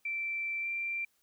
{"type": "tone with pitch glide", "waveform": "sine", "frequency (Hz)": [2340, 2360], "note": ["D7", "D7"], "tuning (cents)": [-7, 8], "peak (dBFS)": -32, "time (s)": [0.05, 1.05], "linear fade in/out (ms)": 5, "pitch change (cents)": 15, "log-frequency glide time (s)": [0.61, 0.67], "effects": ["white hiss -73 dBFS RMS until 1.22 s"]}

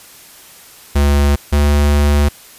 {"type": "tone pair in turn", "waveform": "square", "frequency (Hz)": [71.5, 72.71], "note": ["D2", "D2"], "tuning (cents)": [-46, -17], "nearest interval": "unison", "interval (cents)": 29, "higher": "second", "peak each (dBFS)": -10, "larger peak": "neither", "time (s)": [[0.95, 1.36], [1.52, 2.29]], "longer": "second", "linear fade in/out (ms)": 10, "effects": ["white hiss -40 dBFS RMS until 2.58 s", "resampled to 32000 Hz"]}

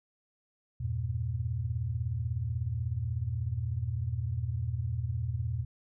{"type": "chord", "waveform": "sine", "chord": "E diminished", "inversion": "none", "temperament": "just", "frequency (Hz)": [82.41, 98.89, 118.67], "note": ["E2", "G2", "Bb2"], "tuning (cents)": [0, 16, 31], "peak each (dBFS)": [-35, -37, -32], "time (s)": [0.8, 5.65], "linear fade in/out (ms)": 10, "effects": []}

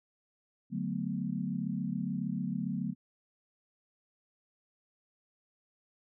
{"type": "chord", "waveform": "sine", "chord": "B minor seventh", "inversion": "first", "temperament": "equal", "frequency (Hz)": [146.83, 185, 220, 246.9], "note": ["D3", "F#3", "A3", "B3"], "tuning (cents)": [0, 0, 0, 0], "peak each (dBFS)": [-39, -35, -37, -38], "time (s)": [0.7, 2.95], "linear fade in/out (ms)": 50, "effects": []}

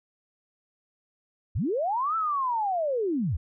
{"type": "linear two-way sweep", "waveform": "sine", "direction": "up then down", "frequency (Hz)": [58.6, 1340, 58.6], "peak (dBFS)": -24, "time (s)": [1.55, 3.37], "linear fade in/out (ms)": 10, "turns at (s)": 2.16, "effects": []}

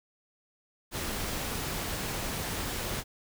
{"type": "noise", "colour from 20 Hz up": "pink", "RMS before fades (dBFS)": -34, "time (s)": [0.91, 3.04], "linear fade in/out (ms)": 50, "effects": []}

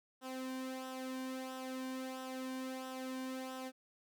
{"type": "tone with flanger", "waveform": "sawtooth", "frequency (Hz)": 259.8, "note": "C4", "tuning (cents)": -12, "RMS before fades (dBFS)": -43, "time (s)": [0.21, 3.72], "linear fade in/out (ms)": 50, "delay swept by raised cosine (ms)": [0.44, 1.54], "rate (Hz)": 1.5, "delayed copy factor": -0.65, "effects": []}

